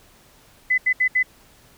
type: tone bursts at uneven times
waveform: sine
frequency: 2012 Hz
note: B6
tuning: 32 cents sharp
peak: -15 dBFS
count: 4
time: 0.7-0.78 / 0.86-0.93 / 1-1.08 / 1.15-1.23 s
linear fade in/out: 10 ms
effects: pink hiss -53 dBFS RMS until 1.77 s